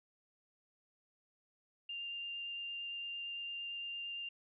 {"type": "tone with vibrato", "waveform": "sine", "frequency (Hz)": 2794, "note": "F7", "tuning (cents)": 0, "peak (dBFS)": -40, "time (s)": [1.89, 4.29], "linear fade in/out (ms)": 5, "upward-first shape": "triangle", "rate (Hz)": 8.8, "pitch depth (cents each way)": 8, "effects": []}